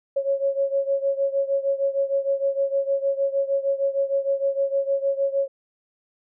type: beating tone pair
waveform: sine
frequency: 549 / 555.5 Hz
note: C#5 / C#5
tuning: -17 / +4 cents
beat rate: 6.5 Hz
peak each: -22 / -25 dBFS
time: 0.16-5.48 s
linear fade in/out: 10 ms
effects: none